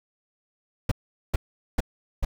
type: noise bursts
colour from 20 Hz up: brown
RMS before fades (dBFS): -21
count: 4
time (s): 0.89-2.25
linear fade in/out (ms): 5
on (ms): 25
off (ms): 420
effects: none